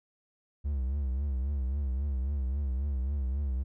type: tone with vibrato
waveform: triangle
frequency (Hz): 67.7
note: C#2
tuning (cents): -40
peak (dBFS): -26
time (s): 0.64-3.64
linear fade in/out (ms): 20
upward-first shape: triangle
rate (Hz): 3.7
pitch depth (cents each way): 150
effects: none